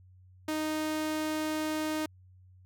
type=tone; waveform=sawtooth; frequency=310 Hz; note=D#4; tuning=6 cents flat; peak=-26 dBFS; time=0.48-2.06 s; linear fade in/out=5 ms; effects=added 92 Hz sine -54 dBFS peak until 2.65 s